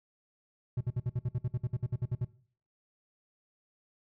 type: tone bursts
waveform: triangle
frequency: 123.47 Hz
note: B2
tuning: in tune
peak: -26 dBFS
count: 16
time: 0.77-2.248 s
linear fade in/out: 5 ms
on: 38 ms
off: 58 ms
effects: noise-tail reverb RT60 0.5 s tail -19 dB re dry